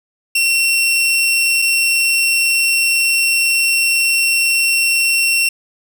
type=tone pair in turn; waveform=sawtooth; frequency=2722 / 2722 Hz; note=F7 / F7; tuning=-45 / -45 cents; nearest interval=unison; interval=0 cents; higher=neither; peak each=-9 dBFS; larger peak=neither; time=0.35-1.62 / 1.62-5.49 s; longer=second; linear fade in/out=5 ms; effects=7-bit